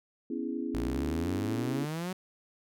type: chord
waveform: sine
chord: C# minor seventh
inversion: third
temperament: equal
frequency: 246.9 / 277.2 / 329.6 / 415.3 Hz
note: B3 / C#4 / E4 / G#4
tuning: 0 / 0 / 0 / 0 cents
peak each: -36 / -36 / -36 / -41 dBFS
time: 0.3-1.85 s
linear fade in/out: 5 ms
type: exponential sweep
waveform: sawtooth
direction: up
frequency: 55.2 to 189.2 Hz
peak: -29 dBFS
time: 0.74-2.13 s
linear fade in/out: 5 ms
effects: none